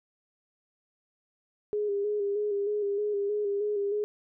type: tone with vibrato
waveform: sine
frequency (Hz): 410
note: G#4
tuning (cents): -22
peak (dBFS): -26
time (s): 1.73-4.04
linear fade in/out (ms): 0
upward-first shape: square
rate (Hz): 3.2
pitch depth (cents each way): 33
effects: none